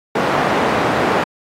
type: band-pass noise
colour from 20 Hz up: white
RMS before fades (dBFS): -17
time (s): 0.15-1.24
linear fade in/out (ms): 5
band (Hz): 170 to 1000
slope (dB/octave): 12
effects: AAC 48 kbps